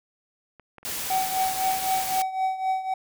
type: clicks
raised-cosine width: 0.5 ms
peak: -33 / -29 / -36 / -26 dBFS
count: 4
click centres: 0.597 / 0.783 / 0.83 / 1.558 s
type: noise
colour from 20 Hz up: white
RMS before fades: -31 dBFS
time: 0.85-2.22 s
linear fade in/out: 0 ms
type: tone with tremolo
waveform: triangle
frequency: 758 Hz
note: F#5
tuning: 42 cents sharp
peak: -18 dBFS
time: 1.1-2.94 s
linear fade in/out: 5 ms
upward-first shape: triangle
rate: 3.9 Hz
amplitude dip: 80%
effects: none